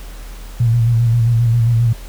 sine tone with vibrato, 116.54 Hz, A#2, in tune, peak -10 dBFS, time 0.6-1.93 s, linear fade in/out 5 ms, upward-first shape square, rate 7.5 Hz, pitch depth 39 cents each way, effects added 40 Hz sine -29 dBFS peak until 2.08 s + pink hiss -40 dBFS RMS until 2.08 s

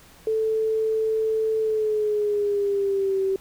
sine tone with pitch glide, 440 to 385.3 Hz, A4 to G4, 0 to -30 cents, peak -20 dBFS, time 0.27-3.36 s, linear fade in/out 2 ms, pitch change -230 cents, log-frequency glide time 1.59-3.19 s, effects pink hiss -51 dBFS RMS until 3.4 s

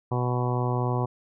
harmonic tone, 123.7 Hz, B2, 3 cents sharp, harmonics 1 / 2 / 3 / 4 / 5 / 6 / 7 / 8 / 9, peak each -25 / -34 / -32 / -35 / -38 / -35 / -37 / -34 / -39 dBFS, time 0.11-1.06 s, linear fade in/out 10 ms, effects none

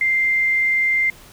sine tone, 2093 Hz, C7, in tune, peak -15 dBFS, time 0.01-1.1 s, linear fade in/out 2 ms, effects pink hiss -45 dBFS RMS until 1.32 s

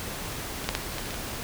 clicks, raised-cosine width 0.2 ms, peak -18 / -7 / -8 / -15 / -20 / -18 / -20 dBFS, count 7, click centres 0.643 / 0.69 / 0.751 / 0.983 / 1.058 / 1.107 / 1.143 s, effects pink hiss -35 dBFS RMS until 1.43 s

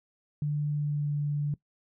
sine tone with pitch glide, 147.8 to 146.19 Hz, D3 to D3, +11 to -8 cents, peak -26 dBFS, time 0.42-1.54 s, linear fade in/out 2 ms, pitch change -19 cents, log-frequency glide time 0.71-1.12 s, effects noise-tail reverb RT60 0.1 s tail -20 dB re dry

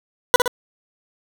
20% pulse tone with echo, 493.9 Hz, B4, in tune, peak -3 dBFS, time 0.34-0.36 s, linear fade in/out 0 ms, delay 59 ms, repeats 2, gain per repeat -6 dB, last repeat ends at 0.478 s, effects none

